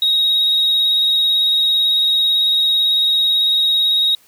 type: tone with vibrato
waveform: triangle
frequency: 3775 Hz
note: A#7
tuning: 21 cents sharp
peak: -10 dBFS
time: 0.02-4.15 s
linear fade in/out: 2 ms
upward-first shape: square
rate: 18 Hz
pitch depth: 13 cents each way
effects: tanh soft clip ceiling -8 dBFS + white hiss -52 dBFS RMS until 4.27 s